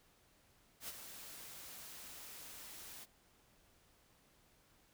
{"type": "noise with ADSR envelope", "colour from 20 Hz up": "white", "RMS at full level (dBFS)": -44, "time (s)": [0.8, 3.06], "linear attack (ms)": 84, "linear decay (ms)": 32, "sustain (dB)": -8, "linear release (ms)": 31, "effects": ["pink hiss -70 dBFS RMS until 4.93 s"]}